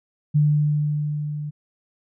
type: tone with level ramp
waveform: sine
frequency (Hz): 148.9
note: D3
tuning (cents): +24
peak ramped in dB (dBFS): -13 to -27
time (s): 0.34-1.51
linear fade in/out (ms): 20
effects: none